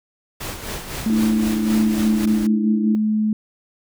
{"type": "noise with tremolo", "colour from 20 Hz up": "pink", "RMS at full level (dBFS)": -28, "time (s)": [0.4, 2.26], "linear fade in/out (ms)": 10, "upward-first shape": "sine", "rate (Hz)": 3.9, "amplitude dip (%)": 55}
{"type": "tone with pitch glide", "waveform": "sine", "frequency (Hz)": [220, 214.9], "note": ["A3", "A3"], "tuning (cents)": [0, -41], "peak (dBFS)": -16, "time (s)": [1.06, 3.33], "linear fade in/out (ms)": 2, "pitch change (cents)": -41, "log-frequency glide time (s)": [1.23, 2.3]}
{"type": "chord", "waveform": "sine", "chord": "A suspended fourth", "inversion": "none", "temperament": "equal with one note detuned", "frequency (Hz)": [220, 299.8, 329.6], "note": ["A3", "D4", "E4"], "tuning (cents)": [0, 36, 0], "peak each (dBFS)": [-26, -27, -26], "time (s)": [1.1, 2.95], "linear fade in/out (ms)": 0}
{"type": "noise", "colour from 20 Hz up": "pink", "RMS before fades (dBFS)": -34, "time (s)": [2.27, 2.47], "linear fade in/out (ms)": 5}
{"effects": []}